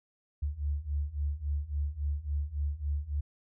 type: beating tone pair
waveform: sine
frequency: 70.8 / 74.4 Hz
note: C#2 / D2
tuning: +37 / +23 cents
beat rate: 3.6 Hz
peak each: -34 / -32 dBFS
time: 0.42-3.21 s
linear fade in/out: 10 ms
effects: none